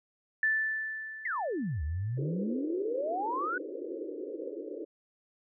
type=tone with exponential decay; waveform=sine; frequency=1758 Hz; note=A6; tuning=2 cents flat; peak=-23 dBFS; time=0.43-2.18 s; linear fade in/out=2 ms; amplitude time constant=380 ms
type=exponential two-way sweep; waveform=sine; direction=down then up; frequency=2135 to 70.9 to 1524 Hz; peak=-30 dBFS; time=1.25-3.58 s; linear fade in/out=5 ms; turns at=1.83 s
type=band-pass noise; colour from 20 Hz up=pink; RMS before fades=-39 dBFS; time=2.17-4.85 s; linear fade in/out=10 ms; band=290 to 540 Hz; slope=96 dB/octave
effects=none